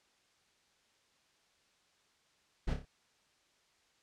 brown noise with echo, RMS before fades -32 dBFS, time 2.67-2.74 s, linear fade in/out 10 ms, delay 29 ms, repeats 4, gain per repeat -6 dB, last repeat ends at 2.856 s, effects white hiss -71 dBFS RMS until 4.02 s + low-pass 6000 Hz 12 dB/octave

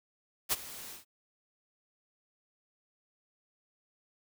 white noise with ADSR envelope, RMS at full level -27 dBFS, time 0.49-1.05 s, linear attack 33 ms, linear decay 29 ms, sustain -18 dB, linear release 140 ms, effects none

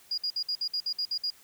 sine tone bursts, 4863 Hz, D#8, 40 cents flat, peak -27 dBFS, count 10, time 0.11-1.303 s, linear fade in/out 5 ms, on 68 ms, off 57 ms, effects white hiss -57 dBFS RMS until 1.43 s

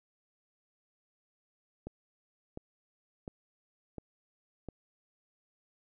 click train, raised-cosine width 2 ms, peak -27 dBFS, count 5, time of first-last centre 1.87-4.687 s, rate 1.42 Hz, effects none

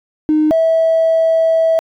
triangle tone pair in turn, 307.4 / 651.4 Hz, D#4 / E5, -21 / -21 cents, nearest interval octave + minor second, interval 1300 cents, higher second, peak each -6 dBFS, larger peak neither, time 0.29-0.51 / 0.51-1.79 s, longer second, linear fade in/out 0 ms, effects tanh soft clip ceiling -7 dBFS

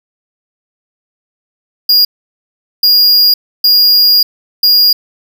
square tone bursts at uneven times, 4845 Hz, D#8, 47 cents flat, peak -5 dBFS, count 4, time 1.89-2.05 / 2.83-3.34 / 3.64-4.23 / 4.63-4.93 s, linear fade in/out 5 ms, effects none

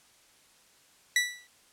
sawtooth tone with exponential decay, 1961 Hz, B6, 13 cents flat, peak -16 dBFS, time 1.16-1.47 s, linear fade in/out 2 ms, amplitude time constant 67 ms, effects white hiss -61 dBFS RMS until 1.72 s + low-pass 10000 Hz 12 dB/octave

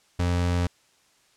square tone pair together, 88 / 176 Hz, F2 / F3, +14 / +14 cents, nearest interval octave, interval 1200 cents, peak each -23 / -31 dBFS, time 0.19-0.67 s, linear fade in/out 5 ms, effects white hiss -62 dBFS RMS until 1.36 s + low-pass 8000 Hz 12 dB/octave

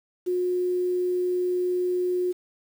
sine tone with quantisation, 360.5 Hz, F#4, 45 cents flat, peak -22 dBFS, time 0.26-2.33 s, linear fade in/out 20 ms, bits 8, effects none

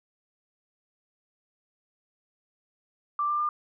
sine tone with pitch steps, 1176 / 1189 / 1202.1 Hz, D6 / D6 / D6, +2 / +21 / +40 cents, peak -24 dBFS, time 3.19-3.49 s, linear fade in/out 2 ms, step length 100 ms, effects none

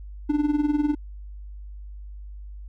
triangle tone with tremolo, 295.4 Hz, D4, 10 cents sharp, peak -14 dBFS, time 0.29-0.95 s, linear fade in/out 10 ms, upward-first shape triangle, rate 20 Hz, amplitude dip 85%, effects added 50 Hz sine -36 dBFS peak until 2.68 s

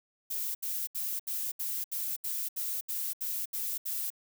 violet noise bursts, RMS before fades -34 dBFS, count 12, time 0.3-4.103 s, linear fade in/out 10 ms, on 250 ms, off 73 ms, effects none

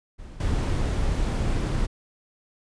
brown noise with level steps, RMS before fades -41 / -24 dBFS, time 0.18-1.87 s, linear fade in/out 20 ms, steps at 0.4 s, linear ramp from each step 5 ms, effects resampled to 22050 Hz

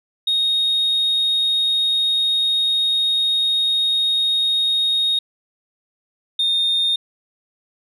sine tone pair in turn, 3728 / 3662 Hz, A#7 / A#7, -1 / -32 cents, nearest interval unison, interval 31 cents, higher first, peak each -14 dBFS, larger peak neither, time 0.27-5.19 / 6.39-6.96 s, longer first, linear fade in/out 5 ms, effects tanh soft clip ceiling -13 dBFS

